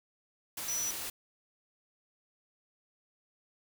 sine tone in noise, 5910 Hz, F#8, 3 cents flat, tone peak -32 dBFS, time 0.68-0.91 s, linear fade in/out 5 ms, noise white, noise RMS -39 dBFS, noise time 0.57-1.1 s, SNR +4 dB, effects none

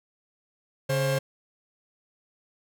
45% pulse tone pair together, 139.6 / 533 Hz, C#3 / C5, +13 / +32 cents, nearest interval octave + major seventh, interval 2319 cents, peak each -26 dBFS, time 0.89-1.19 s, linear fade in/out 10 ms, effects none

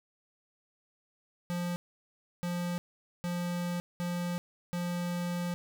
square tone bursts at uneven times, 175.3 Hz, F3, 7 cents sharp, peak -32 dBFS, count 5, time 1.5-1.76 / 2.43-2.78 / 3.24-3.8 / 4-4.38 / 4.73-5.54 s, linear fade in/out 0 ms, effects none

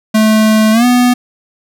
square tone with pitch glide, 217.2 to 246.6 Hz, A3 to B3, -22 to -2 cents, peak -7 dBFS, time 0.14-1.14 s, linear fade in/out 10 ms, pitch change +220 cents, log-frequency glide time 0.72-0.85 s, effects none

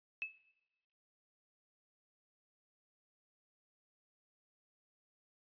sine tone with exponential decay, 2604 Hz, E7, 22 cents flat, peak -33 dBFS, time 0.22-0.38 s, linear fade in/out 0 ms, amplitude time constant 33 ms, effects noise-tail reverb RT60 1.0 s tail -18 dB re dry + resampled to 11025 Hz

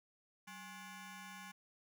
15% pulse ring-modulated tone, 632 Hz, D#5, 27 cents sharp, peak -40 dBFS, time 0.47-1.52 s, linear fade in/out 10 ms, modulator 442 Hz, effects none

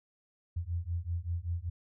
sine beating tone pair, 83.4 / 88.6 Hz, E2 / F2, +21 / +25 cents, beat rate 5.2 Hz, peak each -35 / -35 dBFS, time 0.56-1.7 s, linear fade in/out 10 ms, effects none

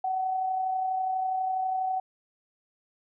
sine tone with amplitude modulation, 753 Hz, F#5, 30 cents sharp, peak -24 dBFS, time 0.04-2 s, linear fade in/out 5 ms, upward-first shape sine, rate 32.2 Hz, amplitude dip 35%, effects none

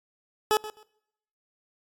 20% pulse tone with echo, 427.5 Hz, A4, 50 cents flat, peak -15 dBFS, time 0.51-0.57 s, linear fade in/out 0 ms, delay 130 ms, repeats 2, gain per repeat -15 dB, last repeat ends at 0.83 s, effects noise-tail reverb RT60 0.8 s tail -25 dB re dry + AAC 64 kbps

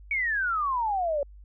sine exponential sweep, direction down, 2283 to 552 Hz, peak -24 dBFS, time 0.11-1.23 s, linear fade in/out 2 ms, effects added 50 Hz sine -45 dBFS peak until 1.44 s

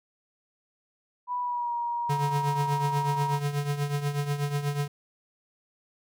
sine tone with pitch glide, 984 to 948.8 Hz, B5 to A#5, -7 to +30 cents, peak -27 dBFS, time 1.27-3.4 s, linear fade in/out 50 ms, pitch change -63 cents, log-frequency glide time 1.4-1.73 s
square tone with tremolo, 144.2 Hz, D3, 31 cents flat, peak -24 dBFS, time 2.09-4.88 s, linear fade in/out 10 ms, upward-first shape triangle, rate 8.2 Hz, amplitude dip 75%
effects none

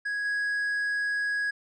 triangle tone with level steps, 1661.2 Hz, G#6, in tune, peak -26 / -24 dBFS, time 0.05-1.51 s, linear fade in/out 10 ms, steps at 0.25 s, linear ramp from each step 2 ms, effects resampled to 24000 Hz

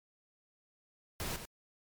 pink noise with echo, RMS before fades -38 dBFS, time 1.2-1.36 s, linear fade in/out 0 ms, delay 93 ms, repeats 1, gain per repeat -8 dB, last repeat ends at 1.453 s, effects MP3 96 kbps

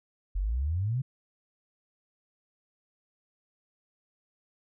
sine exponential sweep, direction up, 43 to 137.4 Hz, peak -26 dBFS, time 0.35-1.02 s, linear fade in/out 10 ms, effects none

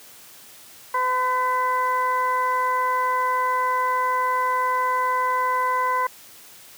harmonic tone with a mistuned harmonic, 507 Hz, B4, 45 cents sharp, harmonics 1 / 2 / 3 / 4, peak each -30 / -20 / -31 / -31 dBFS, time 0.94-6.07 s, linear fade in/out 5 ms, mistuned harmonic 4, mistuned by -27 cents, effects white hiss -46 dBFS RMS until 6.77 s + high-pass 80 Hz 12 dB/octave

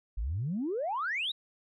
sine exponential sweep, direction up, 46.65 to 3951 Hz, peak -29 dBFS, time 0.17-1.32 s, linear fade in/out 10 ms, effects tanh soft clip ceiling -25 dBFS

